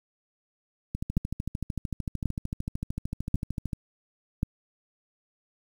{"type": "two click trains", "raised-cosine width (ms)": 5, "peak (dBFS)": [-18, -12], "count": [38, 4], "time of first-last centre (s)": [[0.95, 3.732], [1.17, 4.431]], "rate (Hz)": [13.3, 0.92], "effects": ["8-bit"]}